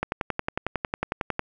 click train, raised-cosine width 0.5 ms, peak -10 dBFS, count 16, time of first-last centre 0.03-1.394 s, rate 11 Hz, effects none

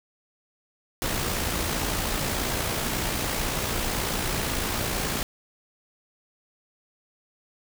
pink noise with amplitude modulation, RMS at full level -26 dBFS, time 1.02-5.23 s, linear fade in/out 0 ms, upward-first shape sine, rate 58.1 Hz, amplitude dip 35%, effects none

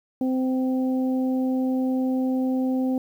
harmonic tone, 258.7 Hz, C4, 19 cents flat, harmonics 1 / 2 / 3, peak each -21 / -31 / -37 dBFS, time 0.21-2.98 s, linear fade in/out 2 ms, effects 9-bit

